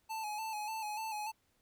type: tone with vibrato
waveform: square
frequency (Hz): 863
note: A5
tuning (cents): -34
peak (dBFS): -38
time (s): 0.09-1.32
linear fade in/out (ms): 20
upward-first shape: square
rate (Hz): 3.4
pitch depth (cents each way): 42
effects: pink hiss -75 dBFS RMS until 1.61 s